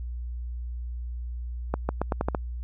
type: accelerating click train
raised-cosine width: 1 ms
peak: -11 dBFS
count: 7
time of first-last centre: 1.74-2.348 s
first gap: 150 ms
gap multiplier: 0.84
effects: added 60 Hz sine -31 dBFS peak until 2.63 s